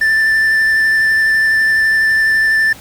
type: tone with vibrato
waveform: triangle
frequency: 1770 Hz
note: A6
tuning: 10 cents sharp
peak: -8 dBFS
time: 0.01-2.73 s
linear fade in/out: 5 ms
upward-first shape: sine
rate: 12 Hz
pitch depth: 11 cents each way
effects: pink hiss -37 dBFS RMS until 2.8 s